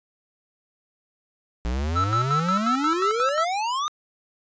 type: exponential sweep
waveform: square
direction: up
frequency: 56.6 to 1244.5 Hz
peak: -24 dBFS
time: 1.65-3.88 s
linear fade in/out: 0 ms
type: tone with tremolo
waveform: triangle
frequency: 1320 Hz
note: E6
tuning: 2 cents sharp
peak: -18 dBFS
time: 1.95-3.45 s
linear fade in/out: 20 ms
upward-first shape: square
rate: 5.6 Hz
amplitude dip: 70%
effects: resampled to 16000 Hz